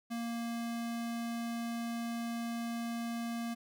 square tone, 233.1 Hz, A#3, in tune, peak -36 dBFS, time 0.1-3.55 s, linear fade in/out 20 ms, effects none

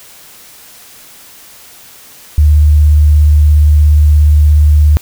sine tone with vibrato, 75 Hz, D2, 37 cents sharp, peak -3 dBFS, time 2.38-4.97 s, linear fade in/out 0 ms, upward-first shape sine, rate 17 Hz, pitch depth 21 cents each way, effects white hiss -37 dBFS RMS until 5.01 s

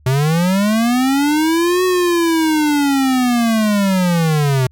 square linear two-way sweep, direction up then down, 125.6 to 370.3 to 125.6 Hz, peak -13 dBFS, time 0.06-4.67 s, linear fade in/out 5 ms, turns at 1.84 s, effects added 75 Hz sine -46 dBFS peak until 4.71 s

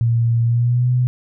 sine tone with pitch glide, 116.54 to 124.9 Hz, A#2 to B2, 0 to +20 cents, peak -13 dBFS, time 0.01-1.07 s, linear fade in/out 0 ms, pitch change +120 cents, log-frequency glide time 0.44-0.9 s, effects none

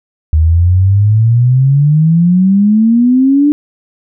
sine exponential sweep, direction up, 76.5 to 298 Hz, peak -5 dBFS, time 0.33-3.52 s, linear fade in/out 0 ms, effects none

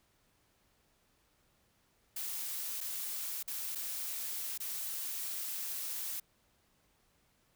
blue noise with dropouts, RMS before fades -39 dBFS, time 2.16-6.2 s, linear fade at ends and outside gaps 5 ms, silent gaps 2.806-2.81 / 3.429-3.477 / 3.751-3.755 / 4.578-4.601 s, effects pink hiss -72 dBFS RMS until 7.55 s

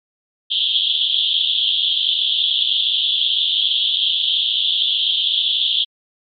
white band-pass noise, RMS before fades -18 dBFS, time 0.5-5.85 s, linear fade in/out 20 ms, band 3100 to 3600 Hz, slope 96 dB/octave, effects MP3 64 kbps

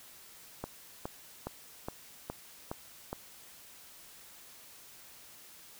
click train, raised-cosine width 1 ms, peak -22 dBFS, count 7, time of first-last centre 0.64-3.13 s, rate 2.41 Hz, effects white hiss -54 dBFS RMS until 5.79 s

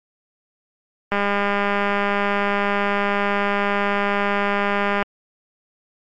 click train, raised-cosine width 0.5 ms, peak -6 dBFS, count 790, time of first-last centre 1.12-5.026 s, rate 202 Hz, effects MP3 96 kbps

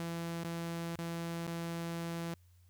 sawtooth tone with dropouts, 168.1 Hz, E3, 34 cents sharp, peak -33 dBFS, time 0-2.34 s, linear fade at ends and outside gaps 0 ms, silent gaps 0.436-0.447 / 0.955-0.988 / 1.467-1.477 s, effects added 88 Hz sine -60 dBFS peak until 2.69 s + white hiss -74 dBFS RMS until 2.69 s

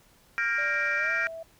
sine chord, G minor seventh, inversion third, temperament equal with one note detuned, 1396.9 / 1607.4 / 1864.7 / 2349 Hz, F6 / G6 / Bb6 / D7, 0 / +43 / 0 / 0 cents, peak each -29 dBFS, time 0.38-1.27 s, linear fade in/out 0 ms
sine tone with pitch glide, 587.3 to 655.4 Hz, D5 to E5, 0 to -10 cents, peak -36 dBFS, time 0.58-1.43 s, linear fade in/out 5 ms, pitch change +190 cents, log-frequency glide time 0.97-1.12 s
effects tanh soft clip ceiling -18 dBFS + pink hiss -60 dBFS RMS until 1.59 s

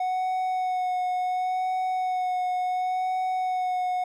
triangle tone with vibrato, 737 Hz, F#5, 7 cents flat, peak -22 dBFS, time 0-4.04 s, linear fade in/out 5 ms, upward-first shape sine, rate 0.7 Hz, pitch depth 17 cents each way, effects none

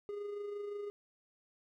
triangle tone with amplitude modulation, 410 Hz, G#4, 22 cents flat, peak -35 dBFS, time 0.09-0.9 s, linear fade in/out 0 ms, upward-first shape sine, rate 25.7 Hz, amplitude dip 40%, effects none

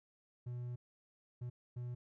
triangle tone bursts at uneven times, 122.3 Hz, B2, 16 cents flat, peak -38 dBFS, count 3, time 0.46-0.76 / 1.41-1.5 / 1.76-1.95 s, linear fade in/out 10 ms, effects none

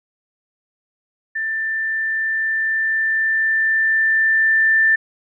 sine tone with level ramp, 1778 Hz, A6, 18 cents sharp, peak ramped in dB -20 to -11 dBFS, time 1.35-4.96 s, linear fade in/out 10 ms, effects none

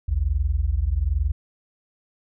sine tone pair together, 56.65 / 77.78 Hz, A#1 / D#2, -49 / 0 cents, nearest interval perfect fourth, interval 549 cents, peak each -22 / -22 dBFS, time 0.08-1.32 s, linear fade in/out 10 ms, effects none

